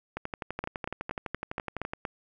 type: two click trains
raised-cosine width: 0.5 ms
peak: -17 / -18 dBFS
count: 7 / 22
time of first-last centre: 0.64-2.052 / 0.17-1.935 s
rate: 4.25 / 11.9 Hz
effects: none